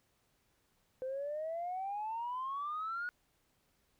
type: exponential sweep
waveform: sine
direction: up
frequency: 510 to 1465 Hz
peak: -35 dBFS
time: 1.02-3.09 s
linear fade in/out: 0 ms
effects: tanh soft clip ceiling -32 dBFS + pink hiss -75 dBFS RMS until 3.99 s